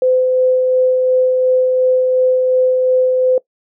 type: tone with tremolo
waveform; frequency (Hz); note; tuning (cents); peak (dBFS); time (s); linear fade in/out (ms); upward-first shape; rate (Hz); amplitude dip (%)
sine; 511; C5; -41; -9; 0.02-3.38; 2; sine; 2.8; 25
effects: noise-tail reverb RT60 0.1 s tail -21 dB re dry